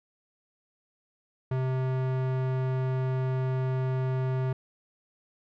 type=tone with low-pass filter; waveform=square; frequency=130 Hz; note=C3; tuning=11 cents flat; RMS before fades=-28 dBFS; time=1.51-4.53 s; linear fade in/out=5 ms; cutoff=1700 Hz; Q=0.52; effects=none